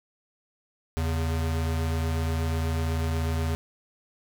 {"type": "tone pair together", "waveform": "square", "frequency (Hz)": [81.28, 138.2], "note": ["E2", "C#3"], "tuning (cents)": [-24, -5], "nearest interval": "major sixth", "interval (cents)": 919, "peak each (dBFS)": [-26, -34], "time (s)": [0.97, 3.55], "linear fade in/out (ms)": 0, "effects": []}